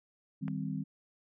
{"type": "chord", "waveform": "sine", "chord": "C minor", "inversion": "first", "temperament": "equal", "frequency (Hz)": [155.56, 196, 261.6], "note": ["Eb3", "G3", "C4"], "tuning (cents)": [0, 0, 0], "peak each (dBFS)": [-37, -37, -39], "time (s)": [0.41, 0.84], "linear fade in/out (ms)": 20}
{"type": "click", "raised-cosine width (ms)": 0.5, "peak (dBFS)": -30, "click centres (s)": 0.481}
{"effects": []}